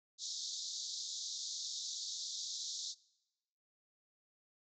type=band-pass noise; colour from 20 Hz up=pink; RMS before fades=-43 dBFS; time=0.18-2.95 s; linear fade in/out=50 ms; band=3600 to 7100 Hz; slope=96 dB/octave; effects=noise-tail reverb RT60 1.0 s tail -23 dB re dry